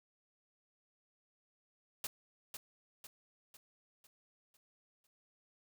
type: noise with echo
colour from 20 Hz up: white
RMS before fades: -40 dBFS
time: 2.04-2.07 s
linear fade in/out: 2 ms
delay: 500 ms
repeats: 6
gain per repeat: -6 dB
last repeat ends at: 5.07 s
effects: none